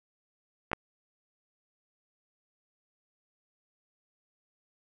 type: clicks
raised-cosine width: 0.5 ms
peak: -19 / -11 dBFS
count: 2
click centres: 0.716 / 0.732 s
effects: none